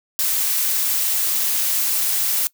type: noise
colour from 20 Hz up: blue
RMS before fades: -20 dBFS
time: 0.19-2.47 s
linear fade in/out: 0 ms
effects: noise-tail reverb RT60 0.1 s tail -21 dB re dry